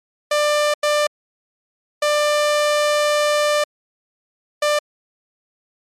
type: tone bursts at uneven times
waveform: sawtooth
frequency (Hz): 594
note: D5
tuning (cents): +20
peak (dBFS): -11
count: 4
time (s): 0.31-0.74 / 0.83-1.07 / 2.02-3.64 / 4.62-4.79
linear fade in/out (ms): 5
effects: low-pass 9000 Hz 12 dB/octave + MP3 96 kbps